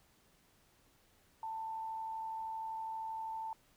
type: tone with amplitude modulation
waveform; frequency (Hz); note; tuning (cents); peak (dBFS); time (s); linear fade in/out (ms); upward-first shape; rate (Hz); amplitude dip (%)
sine; 889; A5; +18; -37; 1.43-3.53; 2; sine; 92.6; 30
effects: pink hiss -69 dBFS RMS until 3.76 s